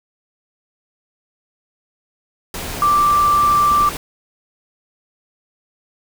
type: tone in noise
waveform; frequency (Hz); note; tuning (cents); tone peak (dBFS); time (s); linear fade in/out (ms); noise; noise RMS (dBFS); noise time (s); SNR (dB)
sine; 1174.7; D6; 0; -11; 2.82-3.89; 2; pink; -27; 2.54-3.97; +13
effects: none